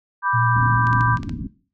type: chord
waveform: sine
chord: G major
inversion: first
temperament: equal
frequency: 987.8 / 1174.7 / 1568 Hz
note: B5 / D6 / G6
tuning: 0 / 0 / 0 cents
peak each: -21 / -23 / -22 dBFS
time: 0.22-1.19 s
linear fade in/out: 50 ms
type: tone with vibrato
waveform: sine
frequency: 117 Hz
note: A#2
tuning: 7 cents sharp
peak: -19 dBFS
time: 0.33-1.17 s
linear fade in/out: 20 ms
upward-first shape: square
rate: 12 Hz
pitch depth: 21 cents each way
type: low-pass noise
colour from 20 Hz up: white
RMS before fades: -29 dBFS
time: 0.55-1.48 s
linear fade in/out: 10 ms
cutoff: 290 Hz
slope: 48 dB/octave
type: clicks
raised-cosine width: 0.2 ms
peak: -19 dBFS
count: 6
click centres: 0.87 / 0.93 / 1.009 / 1.172 / 1.232 / 1.294 s
effects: noise-tail reverb RT60 0.4 s tail -17 dB re dry